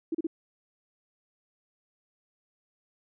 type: tone bursts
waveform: sine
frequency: 326.1 Hz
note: E4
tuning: 19 cents flat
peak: -26 dBFS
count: 3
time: 0.12-0.269 s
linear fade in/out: 5 ms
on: 27 ms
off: 34 ms
effects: none